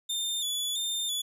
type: tone with vibrato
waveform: sawtooth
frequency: 3520 Hz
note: A7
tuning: in tune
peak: -26 dBFS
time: 0.09-1.22 s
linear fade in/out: 10 ms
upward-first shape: square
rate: 1.5 Hz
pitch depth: 45 cents each way
effects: resampled to 32000 Hz